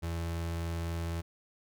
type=tone; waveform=35% pulse; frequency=83.8 Hz; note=E2; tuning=29 cents sharp; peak=-31 dBFS; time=0.02-1.22 s; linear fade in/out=20 ms; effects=none